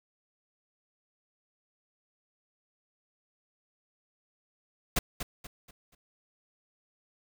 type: noise with echo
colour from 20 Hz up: pink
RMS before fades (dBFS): -26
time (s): 4.96-4.99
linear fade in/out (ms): 5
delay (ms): 240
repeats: 4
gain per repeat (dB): -9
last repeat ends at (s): 5.95
effects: none